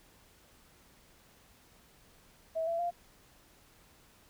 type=tone with pitch steps; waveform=sine; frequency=648 / 671.2 / 695.3 Hz; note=E5 / E5 / F5; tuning=-30 / +31 / -8 cents; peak=-30 dBFS; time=2.55-2.91 s; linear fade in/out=20 ms; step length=120 ms; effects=pink hiss -62 dBFS RMS until 4.29 s